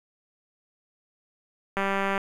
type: click train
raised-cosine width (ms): 0.5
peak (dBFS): -12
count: 81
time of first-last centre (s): 1.77-2.178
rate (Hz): 196
effects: 7-bit